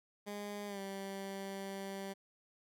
15% pulse tone with pitch glide, 205.1 to 195.27 Hz, G#3 to G3, -21 to -6 cents, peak -35 dBFS, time 0.26-2.14 s, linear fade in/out 20 ms, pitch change -85 cents, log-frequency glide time 0.67-0.8 s, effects none

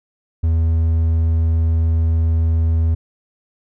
triangle tone, 81.5 Hz, E2, 19 cents flat, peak -11 dBFS, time 0.43-2.95 s, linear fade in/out 10 ms, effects none

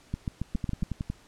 two click trains, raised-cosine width 5 ms, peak -18 / -17 dBFS, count 7 / 6, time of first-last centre 0.55-1.1 / 0.14-0.831 s, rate 10.9 / 7.24 Hz, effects pink hiss -57 dBFS RMS until 1.27 s + low-pass 9000 Hz 12 dB/octave

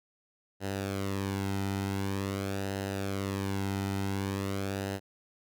sawtooth tone with flanger, 98 Hz, G2, in tune, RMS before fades -33 dBFS, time 0.6-5 s, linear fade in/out 50 ms, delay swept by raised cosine 0.87 to 1.8 ms, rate 0.46 Hz, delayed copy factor -0.6, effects none

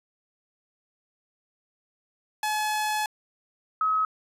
sawtooth / sine tone pair in turn, 853 / 1278.1 Hz, G#5 / D#6, +46 / +46 cents, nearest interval perfect fifth, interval 700 cents, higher second, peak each -21 dBFS, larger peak neither, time 2.43-3.06 / 3.81-4.05 s, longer first, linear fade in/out 2 ms, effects resampled to 32000 Hz

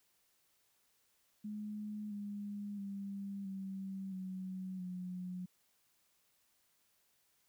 sine tone with pitch steps, 210.4 / 204.3 / 198.36 / 192.6 / 187.01 / 181.58 Hz, G#3 / G#3 / G3 / G3 / F#3 / F#3, +23 / -28 / +21 / -30 / +19 / -32 cents, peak -40 dBFS, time 1.44-5.46 s, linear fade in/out 10 ms, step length 670 ms, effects white hiss -75 dBFS RMS until 7.48 s

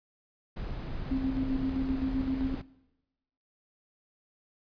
brown noise, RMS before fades -36 dBFS, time 0.56-2.62 s, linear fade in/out 10 ms
sine tone with tremolo, 264.7 Hz, C4, 20 cents sharp, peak -26 dBFS, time 1.11-2.55 s, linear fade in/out 5 ms, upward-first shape square, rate 7.7 Hz, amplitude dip 45%
effects noise-tail reverb RT60 1.0 s tail -20 dB re dry + resampled to 11025 Hz

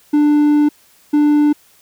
triangle tone bursts at uneven times, 295.9 Hz, D4, 13 cents sharp, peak -7 dBFS, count 2, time 0.13-0.69 / 1.13-1.53 s, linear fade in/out 10 ms, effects white hiss -51 dBFS RMS until 1.81 s

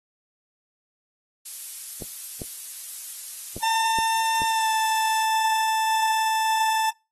violet noise, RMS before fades -32 dBFS, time 1.45-5.25 s, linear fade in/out 10 ms
clicks, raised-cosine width 2 ms, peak -22 dBFS, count 5, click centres 2.022 / 2.418 / 3.566 / 3.987 / 4.419 s
40% pulse tone with pitch glide, 899 to 882 Hz, A5 to A5, +37 to +4 cents, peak -20 dBFS, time 3.62-6.91 s, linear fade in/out 20 ms, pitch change -33 cents, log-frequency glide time 4.46-4.7 s
effects noise-tail reverb RT60 0.3 s tail -26 dB re dry + AAC 32 kbps

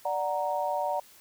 sine chord, D augmented, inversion none, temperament equal, 587.3 / 740 / 932.3 Hz, D5 / F#5 / A#5, 0 / 0 / 0 cents, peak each -31 dBFS, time 0.05-1 s, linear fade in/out 5 ms, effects white hiss -55 dBFS RMS until 1.2 s

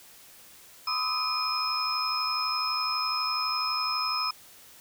sine tone cluster, 1013 / 1203 / 1275 / 2442 / 5140 Hz, B5 / D6 / D#6 / D#7 / E8, +44 / +41 / +42 / -33 / -45 cents, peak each -35 / -37 / -31 / -37 / -29 dBFS, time 0.87-4.31 s, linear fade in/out 5 ms, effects white hiss -52 dBFS RMS until 4.8 s

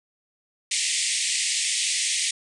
white band-pass noise, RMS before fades -25 dBFS, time 0.71-2.31 s, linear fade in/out 5 ms, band 1900 to 9400 Hz, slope 96 dB/octave, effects none

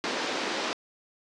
pink band-pass noise, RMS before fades -31 dBFS, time 0.04-0.73 s, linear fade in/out 0 ms, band 260 to 5500 Hz, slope 24 dB/octave, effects resampled to 22050 Hz

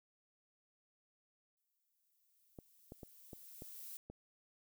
violet noise with exponential growth, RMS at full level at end -48 dBFS, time 1.57-3.97 s, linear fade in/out 1 ms, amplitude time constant 520 ms
clicks, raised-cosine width 2 ms, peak -36 dBFS, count 6, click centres 2.588 / 2.921 / 3.032 / 3.332 / 3.621 / 4.1 s
effects none

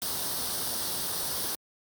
white noise with comb filter, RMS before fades -32 dBFS, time 0.02-1.55 s, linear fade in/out 0 ms, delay 0.21 ms, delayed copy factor +0.65, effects high-pass 60 Hz 12 dB/octave + Opus 48 kbps

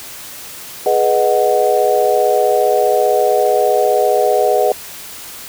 sine chord, G# minor seventh, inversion none, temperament equal with one note detuned, 418.7 / 493.9 / 622.3 / 740 Hz, G#4 / B4 / D#5 / F#5, +14 / 0 / 0 / 0 cents, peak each -16 dBFS, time 0.86-4.72 s, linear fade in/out 2 ms, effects white hiss -32 dBFS RMS until 5.48 s

